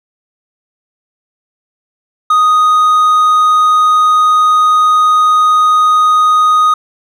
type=tone; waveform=triangle; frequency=1244.5 Hz; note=D#6; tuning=in tune; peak=-4 dBFS; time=2.3-6.74 s; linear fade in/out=5 ms; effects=none